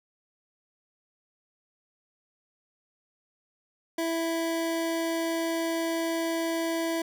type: tone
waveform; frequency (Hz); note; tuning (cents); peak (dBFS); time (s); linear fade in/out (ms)
25% pulse; 330.2; E4; +3; -23; 3.98-7.02; 5
effects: none